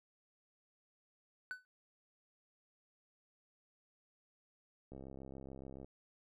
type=tone with exponential decay; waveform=triangle; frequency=1500 Hz; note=F#6; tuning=23 cents sharp; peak=-35 dBFS; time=1.51-1.65 s; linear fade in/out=0 ms; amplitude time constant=29 ms
type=click train; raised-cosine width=2 ms; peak=-37 dBFS; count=63; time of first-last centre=4.92-5.845 s; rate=67 Hz
effects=none